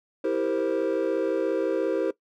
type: chord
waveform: triangle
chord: C dominant seventh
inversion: first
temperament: equal with one note detuned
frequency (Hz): 326.2 / 392 / 466.2 / 523.3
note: E4 / G4 / Bb4 / C5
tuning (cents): -18 / 0 / 0 / 0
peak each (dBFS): -26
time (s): 0.24-2.11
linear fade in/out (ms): 5
effects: noise-tail reverb RT60 0.1 s tail -19 dB re dry + tanh soft clip ceiling -14 dBFS